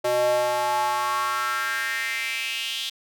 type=tone with high-pass filter sweep; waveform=square; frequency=122.7 Hz; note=B2; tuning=11 cents flat; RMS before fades=-25 dBFS; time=0.04-2.9 s; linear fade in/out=10 ms; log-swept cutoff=520 to 3400 Hz; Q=4.6; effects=none